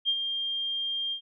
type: tone with ADSR envelope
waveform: sine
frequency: 3200 Hz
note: G7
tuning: 35 cents sharp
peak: -21 dBFS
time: 0.05-1.21 s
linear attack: 38 ms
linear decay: 60 ms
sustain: -7 dB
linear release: 89 ms
effects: none